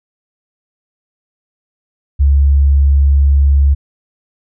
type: tone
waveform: sine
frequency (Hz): 69.9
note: C#2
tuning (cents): +15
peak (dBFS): -6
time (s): 2.19-3.75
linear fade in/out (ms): 20
effects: none